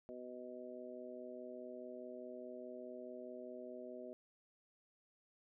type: harmonic tone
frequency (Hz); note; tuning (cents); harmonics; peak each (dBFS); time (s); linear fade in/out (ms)
124.8; B2; +19; 2 / 3 / 4 / 5; -53 / -52 / -54 / -51; 0.09-4.13; 0
effects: none